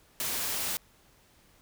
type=noise; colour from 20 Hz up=white; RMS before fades=-32 dBFS; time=0.2-0.77 s; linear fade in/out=0 ms; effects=pink hiss -62 dBFS RMS until 1.61 s